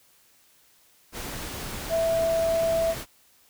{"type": "tone in noise", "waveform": "sine", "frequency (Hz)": 659.3, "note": "E5", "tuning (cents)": 0, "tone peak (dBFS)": -21, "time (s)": [1.89, 2.95], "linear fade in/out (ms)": 50, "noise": "pink", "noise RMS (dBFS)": -35, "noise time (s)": [1.12, 3.06], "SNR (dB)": 11, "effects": ["white hiss -60 dBFS RMS until 3.49 s"]}